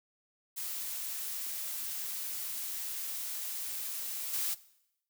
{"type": "noise with level steps", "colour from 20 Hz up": "blue", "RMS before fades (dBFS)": [-38, -33], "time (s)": [0.56, 4.55], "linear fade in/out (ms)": 20, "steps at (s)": 4.33, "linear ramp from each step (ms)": 5, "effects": ["noise-tail reverb RT60 0.8 s tail -19 dB re dry"]}